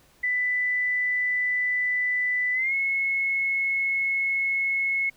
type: tone with pitch glide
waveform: sine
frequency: 1990 to 2183 Hz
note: B6 to C#7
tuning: +13 to -27 cents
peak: -22 dBFS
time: 0.23-5.1 s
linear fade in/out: 10 ms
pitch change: +160 cents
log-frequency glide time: 2.53-2.74 s
effects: pink hiss -59 dBFS RMS until 5.16 s